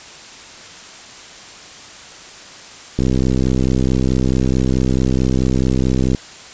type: click train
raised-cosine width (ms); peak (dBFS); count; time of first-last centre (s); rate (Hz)
3; -4; 205; 2.99-6.148; 64.6
effects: white hiss -37 dBFS RMS until 6.53 s + resampled to 16000 Hz